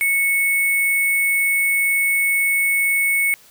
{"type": "tone with sample-and-hold", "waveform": "sine", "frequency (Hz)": 2208, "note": "C#7", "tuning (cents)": -7, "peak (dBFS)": -15, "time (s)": [0.01, 3.34], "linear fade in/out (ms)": 0, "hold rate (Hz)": 11025, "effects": ["white hiss -49 dBFS RMS until 3.5 s"]}